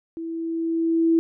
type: tone with level ramp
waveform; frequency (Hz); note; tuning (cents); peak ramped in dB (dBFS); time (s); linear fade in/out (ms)
sine; 329.3; E4; -2; -29 to -14; 0.17-1.19; 0
effects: none